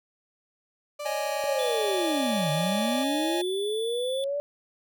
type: tone with vibrato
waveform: 35% pulse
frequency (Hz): 587.3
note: D5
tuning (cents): 0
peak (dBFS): -31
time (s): 0.99-3.04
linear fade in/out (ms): 10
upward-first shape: sine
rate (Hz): 2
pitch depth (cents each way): 13
type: chord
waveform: square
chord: C# suspended second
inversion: none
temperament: just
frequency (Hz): 554.4 / 623.7 / 831.5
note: C#5 / D#5 / G#5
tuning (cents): 0 / +4 / +2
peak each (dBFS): -35 / -33 / -33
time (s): 1.05-3.42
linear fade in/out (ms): 10
type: linear two-way sweep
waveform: sine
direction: down then up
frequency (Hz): 584 to 146.83 to 584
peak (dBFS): -26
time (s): 1.44-4.4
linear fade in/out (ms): 0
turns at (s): 2.51
type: tone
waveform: square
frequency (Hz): 3465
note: A7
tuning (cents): -27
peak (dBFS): -35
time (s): 1.59-4.24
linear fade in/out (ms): 0
effects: none